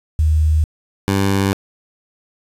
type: tone pair in turn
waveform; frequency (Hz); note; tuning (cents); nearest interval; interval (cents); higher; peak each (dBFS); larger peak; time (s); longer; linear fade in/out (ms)
sine / 15% pulse; 77.78 / 98; D#2 / G2; 0 / 0; major third; 400; second; -11 / -8; second; 0.19-0.64 / 1.08-1.53; neither; 0
effects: resampled to 32000 Hz + 7-bit